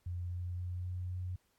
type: tone with pitch steps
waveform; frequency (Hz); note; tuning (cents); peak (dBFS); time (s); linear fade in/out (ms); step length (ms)
sine; 88.3 / 88.91 / 89.53 / 90.16 / 90.78; F2 / F2 / F2 / F#2 / F#2; +20 / +31 / +44 / -44 / -32; -36; 0.06-1.36; 5; 260
effects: pink hiss -75 dBFS RMS until 1.58 s + AAC 64 kbps